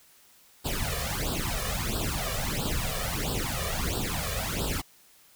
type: noise with flanger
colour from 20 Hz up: pink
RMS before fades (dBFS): -30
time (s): 0.64-4.82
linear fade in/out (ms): 20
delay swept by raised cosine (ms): 0.23 to 1.73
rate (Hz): 1.5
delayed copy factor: +1
effects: white hiss -58 dBFS RMS until 5.35 s